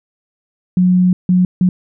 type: tone bursts at uneven times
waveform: sine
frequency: 181.7 Hz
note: F#3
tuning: 31 cents flat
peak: -8 dBFS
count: 3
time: 0.77-1.13 / 1.29-1.45 / 1.61-1.69 s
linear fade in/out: 2 ms
effects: none